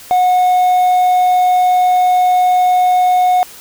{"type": "tone with hard clipping", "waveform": "triangle", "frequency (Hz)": 729, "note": "F#5", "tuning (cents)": -26, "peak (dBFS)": -9, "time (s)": [0.11, 3.43], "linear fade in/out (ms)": 0, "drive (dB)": 5, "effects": ["white hiss -36 dBFS RMS until 3.6 s"]}